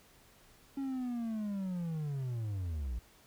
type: linear sweep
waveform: triangle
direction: down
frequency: 277.2 to 54.7 Hz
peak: -32 dBFS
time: 0.77-2.99 s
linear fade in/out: 5 ms
effects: pink hiss -62 dBFS RMS until 3.26 s